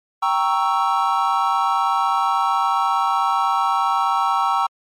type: chord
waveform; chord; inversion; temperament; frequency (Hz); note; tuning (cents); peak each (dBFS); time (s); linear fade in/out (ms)
triangle; G diminished seventh; none; equal; 784 / 932.3 / 1108.7 / 1318.5; G5 / Bb5 / Db6 / Fb6; 0 / 0 / 0 / 0; -20; 0.22-4.67; 10
effects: MP3 64 kbps